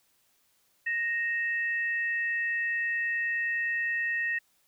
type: tone pair together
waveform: sine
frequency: 1864.7 / 2635 Hz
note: A#6 / E7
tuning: 0 / -1 cents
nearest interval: tritone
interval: 599 cents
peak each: -27 / -37 dBFS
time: 0.86-4.39 s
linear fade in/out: 10 ms
effects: white hiss -69 dBFS RMS until 4.67 s